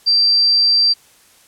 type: tone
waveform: sine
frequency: 4699 Hz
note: D8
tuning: in tune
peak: -10 dBFS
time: 0.06-0.94 s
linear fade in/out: 20 ms
effects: white hiss -50 dBFS RMS until 1.47 s + low-pass 12000 Hz 12 dB/octave